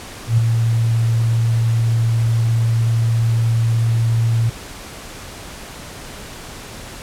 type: tone with ADSR envelope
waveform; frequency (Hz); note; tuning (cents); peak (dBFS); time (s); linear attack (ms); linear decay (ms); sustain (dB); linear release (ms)
sine; 114.6; A#2; -29; -8; 0.27-4.5; 110; 7; -5; 10
effects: pink hiss -34 dBFS RMS until 7.02 s + low-pass 11000 Hz 12 dB/octave